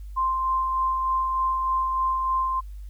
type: tone with tremolo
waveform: sine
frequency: 1046.5 Hz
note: C6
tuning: in tune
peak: -20 dBFS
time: 0.16-2.61 s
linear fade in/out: 20 ms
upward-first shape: sine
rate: 3.3 Hz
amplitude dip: 30%
effects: added 50 Hz sine -35 dBFS peak until 2.89 s + white hiss -64 dBFS RMS until 2.89 s